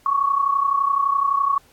sine tone pair together, 1106 / 1137.8 Hz, C#6 / C#6, -4 / +45 cents, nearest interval unison, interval 49 cents, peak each -18 / -22 dBFS, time 0.06-1.58 s, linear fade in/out 2 ms, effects pink hiss -56 dBFS RMS until 1.72 s + AAC 64 kbps

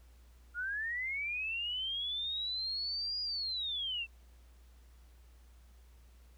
sine linear two-way sweep, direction up then down, 1396.9 to 4903 to 2633 Hz, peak -34 dBFS, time 0.54-4.07 s, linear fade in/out 50 ms, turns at 3.21 s, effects added 60 Hz sine -56 dBFS peak until 6.37 s + pink hiss -69 dBFS RMS until 6.37 s

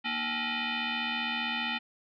sine tone with frequency modulation, 311.1 Hz, D#4, in tune, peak -29 dBFS, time 0.04-1.79 s, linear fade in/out 20 ms, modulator 547 Hz, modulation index 5.8, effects none

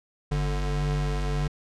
square tone pair together, 48.39 / 146.83 Hz, G1 / D3, -22 / 0 cents, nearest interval octave + perfect fifth, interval 1922 cents, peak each -27 / -29 dBFS, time 0.31-1.48 s, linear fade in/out 10 ms, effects low-pass 7000 Hz 12 dB/octave

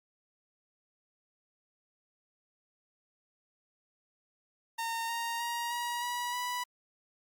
sawtooth tone with pitch steps, 916 / 929.3 / 942.8 / 956.6 / 970.5 / 984.6 Hz, A#5 / A#5 / A#5 / A#5 / B5 / B5, -31 / -6 / +19 / +44 / -31 / -6 cents, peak -29 dBFS, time 4.78-6.64 s, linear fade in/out 10 ms, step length 310 ms, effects Opus 48 kbps

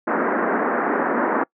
pink band-pass noise, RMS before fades -21 dBFS, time 0.07-1.44 s, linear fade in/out 10 ms, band 220 to 1800 Hz, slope 48 dB/octave, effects noise-tail reverb RT60 0.1 s tail -25 dB re dry

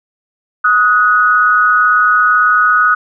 sine tone pair together, 1254 / 1472 Hz, D#6 / F#6, +13 / -9 cents, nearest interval minor third, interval 278 cents, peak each -10 dBFS, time 0.64-2.95 s, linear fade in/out 10 ms, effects none

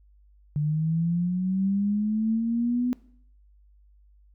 sine linear sweep, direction up, 146.4 to 250 Hz, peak -22 dBFS, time 0.56-2.93 s, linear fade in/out 0 ms, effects noise-tail reverb RT60 0.6 s tail -20 dB re dry + added 50 Hz sine -54 dBFS peak until 4.34 s

